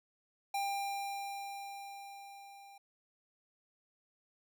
square tone with level ramp, 796 Hz, G5, 26 cents sharp, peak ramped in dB -33 to -54 dBFS, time 0.54-2.78 s, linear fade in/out 5 ms, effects none

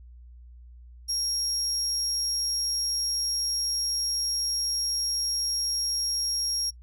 35% pulse tone, 5588 Hz, F8, in tune, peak -23 dBFS, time 1.08-6.71 s, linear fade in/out 20 ms, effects noise-tail reverb RT60 0.1 s tail -26 dB re dry + added 60 Hz sine -45 dBFS peak until 6.82 s

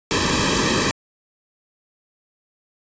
pink noise with comb filter, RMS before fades -19 dBFS, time 0.11-0.91 s, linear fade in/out 0 ms, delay 1.4 ms, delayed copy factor -0.95, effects resampled to 16000 Hz

